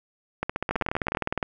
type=two click trains; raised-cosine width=0.5 ms; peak=-11 / -10 dBFS; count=12 / 15; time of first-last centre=0.43-1.149 / 0.71-1.428 s; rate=15.3 / 19.5 Hz; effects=none